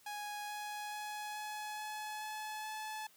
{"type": "tone with pitch steps", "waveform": "sawtooth", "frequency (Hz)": [830.6, 835.9, 841.2, 846.6, 852, 857.4, 862.9], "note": ["G#5", "G#5", "G#5", "G#5", "G#5", "A5", "A5"], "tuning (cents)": [0, 11, 22, 33, 44, -45, -34], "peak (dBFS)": -37, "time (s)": [0.06, 3.07], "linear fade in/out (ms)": 5, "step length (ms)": 430, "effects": ["white hiss -65 dBFS RMS until 3.16 s", "high-pass 100 Hz 12 dB/octave"]}